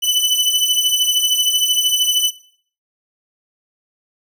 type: beating tone pair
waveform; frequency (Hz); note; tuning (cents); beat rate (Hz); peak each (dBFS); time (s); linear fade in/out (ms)
sawtooth; 2988 / 3001; F#7 / F#7; +16 / +24; 13; -14; 0.02-2.31; 20
effects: noise-tail reverb RT60 0.5 s tail -17 dB re dry